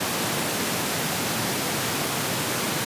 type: high-pass noise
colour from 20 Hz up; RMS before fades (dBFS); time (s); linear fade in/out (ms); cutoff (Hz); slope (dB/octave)
pink; -26; 0-2.85; 10; 120; 24
effects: resampled to 32000 Hz